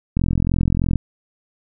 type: click train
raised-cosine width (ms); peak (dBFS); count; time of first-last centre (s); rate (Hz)
5; -6; 35; 0.17-0.957; 43.2
effects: none